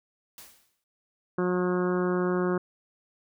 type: noise with exponential decay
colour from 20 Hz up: white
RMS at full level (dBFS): -44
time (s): 0.38-0.84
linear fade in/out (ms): 1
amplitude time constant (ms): 99
type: harmonic tone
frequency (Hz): 180.5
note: F#3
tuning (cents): -43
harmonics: 1 / 2 / 3 / 4 / 5 / 6 / 7 / 8 / 9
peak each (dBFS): -28 / -26 / -35 / -41 / -42 / -37 / -39 / -39 / -44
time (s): 1.38-2.58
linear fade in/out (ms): 5
effects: none